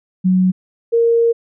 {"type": "tone pair in turn", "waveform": "sine", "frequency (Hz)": [185, 464.3], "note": ["F#3", "A#4"], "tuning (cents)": [0, -7], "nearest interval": "octave + major third", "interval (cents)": 1593, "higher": "second", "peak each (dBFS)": -10, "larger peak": "neither", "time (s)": [[0.24, 0.52], [0.92, 1.33]], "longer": "second", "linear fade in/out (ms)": 20, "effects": []}